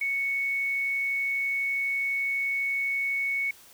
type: tone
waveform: sine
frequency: 2217 Hz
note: C#7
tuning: in tune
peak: -25 dBFS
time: 0.01-3.51 s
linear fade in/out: 5 ms
effects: white hiss -53 dBFS RMS until 3.73 s